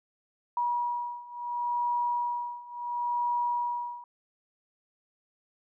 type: beating tone pair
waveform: sine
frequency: 962 / 962.72 Hz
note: B5 / B5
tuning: -46 / -44 cents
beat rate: 0.72 Hz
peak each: -32 / -30 dBFS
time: 0.57-4.04 s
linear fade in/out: 2 ms
effects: none